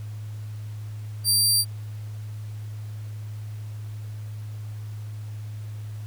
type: tone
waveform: 20% pulse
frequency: 4699 Hz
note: D8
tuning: in tune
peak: -12 dBFS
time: 1.24-1.65 s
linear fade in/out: 50 ms
effects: added 106 Hz sine -32 dBFS peak until 6.06 s + pink hiss -53 dBFS RMS until 6.06 s